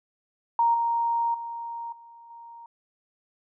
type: tone with level steps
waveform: sine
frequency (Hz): 932.3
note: A#5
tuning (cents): 0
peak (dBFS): -18 / -22 / -32 / -46 / -42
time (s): 0.59-2.66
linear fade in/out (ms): 2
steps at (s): 0.74 / 1.34 / 1.92 / 2.3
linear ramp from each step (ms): 5
effects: none